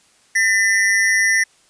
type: ring-modulated tone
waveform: square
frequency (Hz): 1901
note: A#6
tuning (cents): +33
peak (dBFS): -11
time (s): 0.35-1.44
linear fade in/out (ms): 10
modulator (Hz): 99.4
effects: white hiss -55 dBFS RMS until 1.69 s + resampled to 22050 Hz